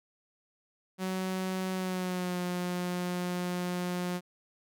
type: tone with pitch glide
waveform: sawtooth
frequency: 187.1 to 178.65 Hz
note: F#3 to F3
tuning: +20 to +40 cents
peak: -27 dBFS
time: 0.98-4.21 s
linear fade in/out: 50 ms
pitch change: -80 cents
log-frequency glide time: 1.73-2.39 s
effects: none